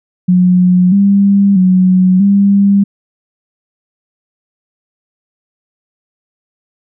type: tone with pitch steps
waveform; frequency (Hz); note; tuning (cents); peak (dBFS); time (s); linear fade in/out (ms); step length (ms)
sine; 180.9 / 199.1 / 184.6 / 199.4; F#3 / G3 / F#3 / G3; -39 / +27 / -4 / +30; -5; 0.28-2.84; 10; 640
effects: none